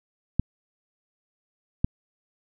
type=clicks; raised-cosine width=5 ms; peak=-8 dBFS; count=2; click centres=0.396 / 1.845 s; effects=none